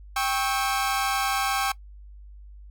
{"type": "tone cluster", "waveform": "sawtooth", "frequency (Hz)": [789, 1099, 1301], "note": ["G5", "C#6", "E6"], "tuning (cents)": [11, -15, -23], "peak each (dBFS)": [-22, -25, -27], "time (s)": [0.16, 1.72], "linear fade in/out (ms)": 5, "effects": ["noise-tail reverb RT60 0.1 s tail -20 dB re dry", "added 50 Hz sine -42 dBFS peak until 2.7 s"]}